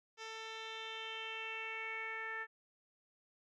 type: tone with low-pass filter sweep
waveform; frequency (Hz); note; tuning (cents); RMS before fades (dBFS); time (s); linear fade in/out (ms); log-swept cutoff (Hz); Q
10% pulse; 445; A4; +20; -44; 0.17-2.47; 50; 4800 to 1800; 4.8
effects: none